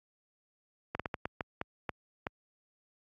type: slowing click train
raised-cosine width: 0.5 ms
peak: -18 dBFS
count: 9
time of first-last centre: 0.95-2.269 s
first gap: 46 ms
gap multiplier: 1.35
effects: high-pass 60 Hz 12 dB/octave + AAC 32 kbps